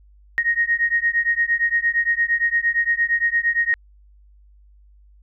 sine beating tone pair, 1864.7 / 1873.4 Hz, A#6 / A#6, 0 / +8 cents, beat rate 8.7 Hz, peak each -20 dBFS, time 0.38-3.74 s, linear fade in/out 0 ms, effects added 50 Hz sine -48 dBFS peak until 5.22 s

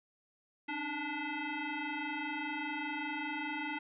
sine tone with frequency modulation, 862 Hz, A5, 36 cents flat, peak -35 dBFS, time 0.68-3.79 s, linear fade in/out 10 ms, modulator 583 Hz, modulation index 3.2, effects none

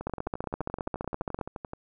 two click trains, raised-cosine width 1 ms, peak -16 / -22 dBFS, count 21 / 21, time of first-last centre 0.07-1.412 / 0.01-1.734 s, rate 14.9 / 11.6 Hz, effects none

